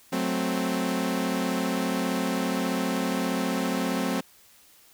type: chord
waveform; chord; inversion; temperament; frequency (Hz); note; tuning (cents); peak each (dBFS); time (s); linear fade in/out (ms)
sawtooth; F# diminished; none; equal; 185 / 220 / 261.6; F#3 / A3 / C4; 0 / 0 / 0; -26 / -27 / -24; 0.12-4.21; 10
effects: white hiss -56 dBFS RMS until 4.93 s